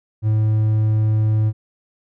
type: tone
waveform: triangle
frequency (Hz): 108.3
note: A2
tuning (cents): -27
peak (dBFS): -12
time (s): 0.22-1.53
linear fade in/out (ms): 50
effects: none